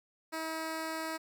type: tone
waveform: 10% pulse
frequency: 320.6 Hz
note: E4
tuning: 48 cents flat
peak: -27 dBFS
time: 0.32-1.18 s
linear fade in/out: 20 ms
effects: none